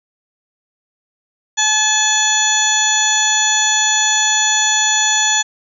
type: harmonic tone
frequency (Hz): 859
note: A5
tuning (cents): -42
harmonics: 1 / 2 / 3 / 4 / 5 / 7 / 8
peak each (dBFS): -21 / -19 / -27 / -18 / -27 / -20 / -17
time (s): 1.57-5.43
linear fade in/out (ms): 20
effects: none